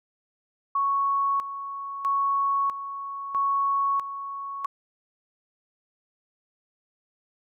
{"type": "tone with tremolo", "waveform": "sine", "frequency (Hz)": 1109, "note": "C#6", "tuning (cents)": 0, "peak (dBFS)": -21, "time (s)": [0.75, 4.66], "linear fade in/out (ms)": 5, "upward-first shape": "square", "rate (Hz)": 0.77, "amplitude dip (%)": 70, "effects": []}